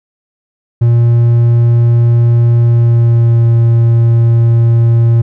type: tone with pitch glide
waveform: triangle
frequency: 118 to 116.31 Hz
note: A#2 to A#2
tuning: +22 to -3 cents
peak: -3 dBFS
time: 0.81-5.22 s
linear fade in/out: 10 ms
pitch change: -25 cents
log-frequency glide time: 2.61-3.48 s
effects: none